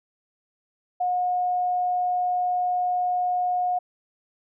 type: tone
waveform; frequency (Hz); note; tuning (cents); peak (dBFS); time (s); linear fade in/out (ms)
sine; 722; F#5; -43; -21; 1-3.79; 10
effects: none